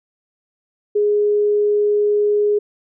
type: tone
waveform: sine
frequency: 415.3 Hz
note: G#4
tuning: in tune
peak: -13 dBFS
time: 0.95-2.59 s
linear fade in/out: 10 ms
effects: none